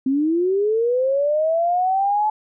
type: linear sweep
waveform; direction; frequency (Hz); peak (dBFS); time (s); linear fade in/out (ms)
sine; up; 257.9 to 862; -16; 0.06-2.3; 5
effects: none